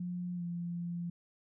sine tone with pitch glide, 177.7 to 172.64 Hz, F3 to F3, +30 to -20 cents, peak -35 dBFS, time 0-1.1 s, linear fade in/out 5 ms, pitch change -50 cents, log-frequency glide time 0.35-0.43 s, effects none

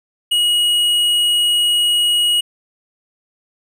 sine tone with hard clipping, 2900 Hz, F#7, 35 cents flat, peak -14 dBFS, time 0.31-2.41 s, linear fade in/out 10 ms, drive 8 dB, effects none

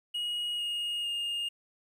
triangle tone with pitch steps, 2891 / 2861 / 2832 Hz, F#7 / F7 / F7, -41 / +41 / +23 cents, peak -29 dBFS, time 0.14-1.49 s, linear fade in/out 10 ms, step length 450 ms, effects 11-bit

